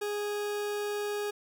40% pulse tone, 413.7 Hz, G#4, 7 cents flat, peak -30 dBFS, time 0.01-1.31 s, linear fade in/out 10 ms, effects none

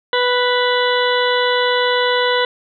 harmonic tone, 493.8 Hz, B4, in tune, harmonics 1 / 2 / 3 / 4 / 6 / 7 / 8, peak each -17 / -20 / -22 / -23 / -25 / -25 / -26 dBFS, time 0.13-2.45 s, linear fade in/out 2 ms, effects none

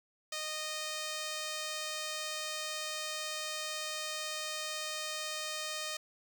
5% pulse tone, 618 Hz, D#5, 12 cents flat, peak -25 dBFS, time 0.32-5.97 s, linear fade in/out 5 ms, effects none

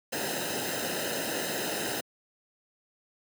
pink noise with comb filter, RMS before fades -32 dBFS, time 0.12-2.01 s, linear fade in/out 10 ms, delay 0.88 ms, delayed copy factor -0.8, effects high-pass 150 Hz 12 dB/octave

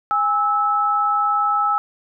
sine tone pair together, 822.1 / 1305 Hz, G#5 / E6, -18 / -18 cents, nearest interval minor sixth, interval 800 cents, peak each -21 / -17 dBFS, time 0.11-1.78 s, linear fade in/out 0 ms, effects none

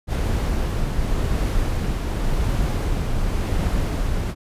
brown noise with tremolo, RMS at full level -20 dBFS, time 0.07-4.35 s, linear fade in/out 50 ms, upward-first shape triangle, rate 0.9 Hz, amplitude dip 30%, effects resampled to 32000 Hz

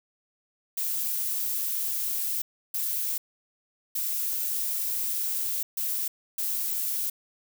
violet noise bursts at uneven times, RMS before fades -29 dBFS, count 5, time 0.77-2.42 / 2.74-3.18 / 3.95-5.63 / 5.77-6.08 / 6.38-7.1 s, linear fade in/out 5 ms, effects none

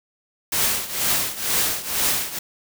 white noise with tremolo, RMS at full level -19 dBFS, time 0.52-2.39 s, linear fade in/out 5 ms, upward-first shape triangle, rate 2.1 Hz, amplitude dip 85%, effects none

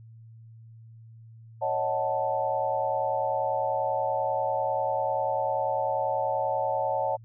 sine chord, D# half-diminished seventh, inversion third, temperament equal with one note detuned, 552.1 / 622.3 / 740 / 880 Hz, C#5 / D#5 / F#5 / A5, -7 / 0 / 0 / 0 cents, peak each -30 / -31 / -31 / -29 dBFS, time 1.61-7.17 s, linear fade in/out 20 ms, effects added 113 Hz sine -46 dBFS peak until 7.24 s

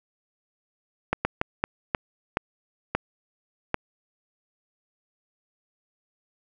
slowing click train, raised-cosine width 0.5 ms, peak -7 dBFS, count 8, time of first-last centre 1.13-3.743 s, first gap 120 ms, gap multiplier 1.37, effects none

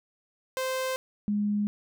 sawtooth / sine tone pair in turn, 520 / 206.9 Hz, C5 / G#3, -11 / -6 cents, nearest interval octave + major third, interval 1595 cents, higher first, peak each -24 dBFS, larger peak neither, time 0.57-0.96 / 1.28-1.67 s, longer neither, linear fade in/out 0 ms, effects none

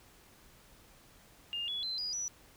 sine tone with pitch steps, 2818 / 3390 / 4078 / 4906 / 5903 Hz, F7 / G#7 / C8 / D#8 / F#8, +15 / +35 / -45 / -25 / -5 cents, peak -34 dBFS, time 1.53-2.28 s, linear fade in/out 0 ms, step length 150 ms, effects pink hiss -60 dBFS RMS until 2.56 s

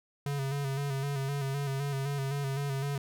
square tone with vibrato, 138.8 Hz, C#3, 3 cents sharp, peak -31 dBFS, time 0.26-2.98 s, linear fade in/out 2 ms, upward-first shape square, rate 3.9 Hz, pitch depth 40 cents each way, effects none

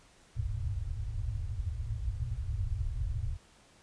white low-pass noise, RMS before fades -34 dBFS, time 0.35-3.38 s, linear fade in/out 50 ms, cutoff 120 Hz, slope 96 dB/octave, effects pink hiss -61 dBFS RMS until 3.82 s + resampled to 22050 Hz

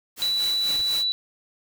white noise with tremolo, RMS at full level -33 dBFS, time 0.16-1.05 s, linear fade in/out 50 ms, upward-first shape sine, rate 4.1 Hz, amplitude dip 60%
sine tone, 3951 Hz, B7, in tune, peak -21 dBFS, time 0.22-1.12 s, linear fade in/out 0 ms
pink noise bursts, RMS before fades -40 dBFS, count 3, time 0.69-0.812 s, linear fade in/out 0 ms, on 22 ms, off 28 ms
effects none

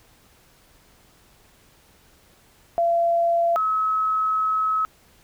sine tone pair in turn, 681 / 1285.6 Hz, F5 / E6, -44 / -44 cents, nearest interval major seventh, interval 1100 cents, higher second, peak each -17 / -19 dBFS, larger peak first, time 2.78-3.56 / 3.56-4.85 s, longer second, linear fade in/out 0 ms, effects pink hiss -56 dBFS RMS until 5.23 s

